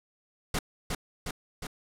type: noise with echo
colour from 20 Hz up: pink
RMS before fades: -28 dBFS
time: 0.54-0.59 s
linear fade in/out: 5 ms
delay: 360 ms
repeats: 3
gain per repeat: -3 dB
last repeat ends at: 1.67 s
effects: low-pass 11000 Hz 12 dB/octave

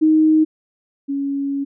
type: tone pair in turn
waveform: sine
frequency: 312.7 / 278.6 Hz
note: D#4 / C#4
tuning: +9 / +9 cents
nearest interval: major second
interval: 200 cents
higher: first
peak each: -10 / -19 dBFS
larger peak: first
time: 0.01-0.45 / 1.08-1.65 s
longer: second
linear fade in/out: 20 ms
effects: none

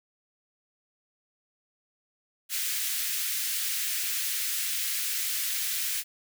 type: high-pass noise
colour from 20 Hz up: white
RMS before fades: -30 dBFS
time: 2.49-6.04 s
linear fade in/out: 50 ms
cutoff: 1700 Hz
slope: 24 dB/octave
effects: none

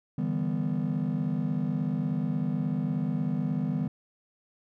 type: chord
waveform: triangle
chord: E minor seventh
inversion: third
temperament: just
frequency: 148.33 / 164.81 / 197.78 / 247.2 Hz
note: D3 / E3 / G3 / B3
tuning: +18 / 0 / +16 / +2 cents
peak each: -29 dBFS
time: 0.18-3.88 s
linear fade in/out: 5 ms
effects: tanh soft clip ceiling -19 dBFS

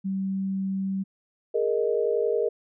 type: tone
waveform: sine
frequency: 192.7 Hz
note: G3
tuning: 29 cents flat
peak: -25 dBFS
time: 0.04-1.04 s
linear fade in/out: 20 ms
type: chord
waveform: sine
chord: Ab suspended second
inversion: none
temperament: equal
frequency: 415.3 / 466.2 / 622.3 Hz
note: Ab4 / Bb4 / Eb5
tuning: 0 / 0 / 0 cents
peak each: -26 / -24 / -30 dBFS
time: 1.54-2.49 s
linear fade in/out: 10 ms
effects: none

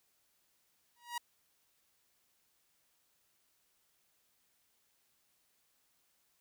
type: tone with exponential growth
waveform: sawtooth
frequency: 956 Hz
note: A#5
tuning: 43 cents sharp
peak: -30 dBFS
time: 0.96-1.18 s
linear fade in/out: 5 ms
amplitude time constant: 47 ms
effects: white hiss -75 dBFS RMS until 6.4 s

